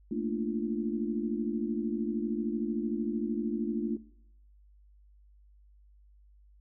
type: chord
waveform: sine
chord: Bb major seventh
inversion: third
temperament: equal with one note detuned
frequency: 220 / 233.1 / 293.7 / 344.2 Hz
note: A3 / Bb3 / D4 / F4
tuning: 0 / 0 / 0 / -25 cents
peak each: -34 / -36 / -35 / -36 dBFS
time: 0.11-3.97 s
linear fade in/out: 5 ms
effects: noise-tail reverb RT60 0.7 s tail -20 dB re dry + added 50 Hz sine -56 dBFS peak until 6.6 s